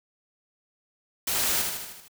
white noise with echo, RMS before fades -27 dBFS, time 1.27-1.62 s, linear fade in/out 5 ms, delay 77 ms, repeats 6, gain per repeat -4 dB, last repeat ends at 2.082 s, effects none

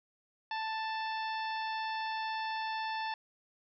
harmonic tone, 882 Hz, A5, 4 cents sharp, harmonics 1 / 2 / 3 / 4 / 5 / 6, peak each -35 / -41 / -45 / -47 / -49 / -51 dBFS, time 0.51-3.14 s, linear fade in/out 2 ms, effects none

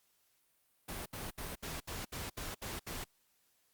pink noise bursts, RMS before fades -42 dBFS, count 9, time 0.88-3.044 s, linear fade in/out 10 ms, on 180 ms, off 68 ms, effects white hiss -74 dBFS RMS until 3.73 s + Opus 48 kbps

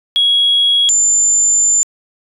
sine tone pair in turn, 3322 / 7150 Hz, G#7 / A8, 0 / +27 cents, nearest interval octave + minor second, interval 1327 cents, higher second, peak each -8 dBFS, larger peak neither, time 0.16-0.89 / 0.89-1.83 s, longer second, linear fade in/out 0 ms, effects tanh soft clip ceiling -4 dBFS

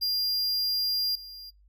square tone with level steps, 4800 Hz, D8, 37 cents sharp, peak -25 / -41 dBFS, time 0.01-1.51 s, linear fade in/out 20 ms, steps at 1.15 s, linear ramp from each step 5 ms, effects noise-tail reverb RT60 0.2 s tail -25 dB re dry + added 50 Hz sine -56 dBFS peak until 1.68 s

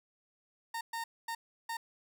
30% pulse tone bursts at uneven times, 918 Hz, A#5, 27 cents flat, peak -33 dBFS, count 4, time 0.74-0.81 / 0.93-1.04 / 1.28-1.35 / 1.69-1.77 s, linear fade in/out 5 ms, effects none

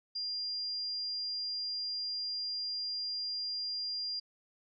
sine tone, 4800 Hz, D8, 37 cents sharp, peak -34 dBFS, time 0.15-4.2 s, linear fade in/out 10 ms, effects none

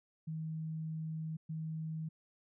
sine tone bursts at uneven times, 158.8 Hz, D#3, 36 cents sharp, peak -37 dBFS, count 2, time 0.27-1.37 / 1.49-2.09 s, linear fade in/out 10 ms, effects none

